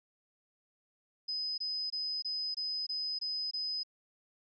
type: tone bursts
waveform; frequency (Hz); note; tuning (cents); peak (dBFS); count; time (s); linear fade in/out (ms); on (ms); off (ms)
sine; 5030; D#8; +18; -33; 8; 1.28-3.834; 10; 300; 22
effects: none